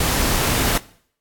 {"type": "noise", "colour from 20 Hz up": "pink", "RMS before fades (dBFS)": -19, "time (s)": [0, 0.78], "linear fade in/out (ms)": 5, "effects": ["noise-tail reverb RT60 0.6 s tail -20 dB re dry", "AAC 64 kbps"]}